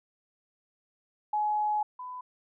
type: tone pair in turn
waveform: sine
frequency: 844 / 1001.1 Hz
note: G#5 / B5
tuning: +28 / +23 cents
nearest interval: minor third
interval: 295 cents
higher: second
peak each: -25 / -37 dBFS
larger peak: first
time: 1.33-1.83 / 1.99-2.21 s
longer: first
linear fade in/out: 5 ms
effects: none